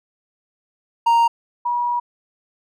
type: tone pair in turn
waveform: triangle / sine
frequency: 931 / 963.9 Hz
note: A#5 / B5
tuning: -2 / -42 cents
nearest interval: minor second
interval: 60 cents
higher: second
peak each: -10 / -18 dBFS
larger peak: first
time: 1.06-1.28 / 1.65-2 s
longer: second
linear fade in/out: 10 ms
effects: none